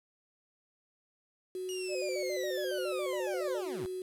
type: tone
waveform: sine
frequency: 370.3 Hz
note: F#4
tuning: 1 cent sharp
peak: -35 dBFS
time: 1.55-4.02 s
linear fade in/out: 2 ms
type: linear sweep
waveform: 20% pulse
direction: down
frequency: 2896 to 77.3 Hz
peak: -35 dBFS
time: 1.69-3.86 s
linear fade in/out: 0 ms
type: tone with vibrato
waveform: sine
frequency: 554 Hz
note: C#5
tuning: 1 cent flat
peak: -34 dBFS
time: 1.88-3.63 s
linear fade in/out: 50 ms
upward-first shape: square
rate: 7.2 Hz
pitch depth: 120 cents each way
effects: resampled to 32000 Hz + 9-bit